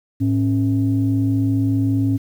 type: tone pair together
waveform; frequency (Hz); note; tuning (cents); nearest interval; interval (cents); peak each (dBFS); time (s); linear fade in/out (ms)
sine; 107.9 / 273.1; A2 / C#4; -33 / -26; octave + major third; 1607; -17; 0.2-2.18; 20
effects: tanh soft clip ceiling -9 dBFS + 8-bit